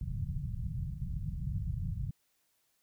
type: low-pass noise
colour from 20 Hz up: white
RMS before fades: -36 dBFS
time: 0.01-2.11 s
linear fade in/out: 5 ms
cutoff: 160 Hz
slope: 48 dB/octave
effects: white hiss -75 dBFS RMS until 2.82 s